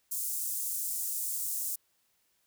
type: high-pass noise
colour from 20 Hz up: pink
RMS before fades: -34 dBFS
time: 0.11-1.76 s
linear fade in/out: 10 ms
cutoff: 7700 Hz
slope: 24 dB/octave
effects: white hiss -73 dBFS RMS until 2.46 s